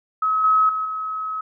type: tone with level steps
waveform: sine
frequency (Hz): 1281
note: E6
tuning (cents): -50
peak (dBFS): -17 / -13 / -21 / -24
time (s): 0.22-1.41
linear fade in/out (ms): 5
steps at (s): 0.44 / 0.69 / 0.85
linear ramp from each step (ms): 2
effects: none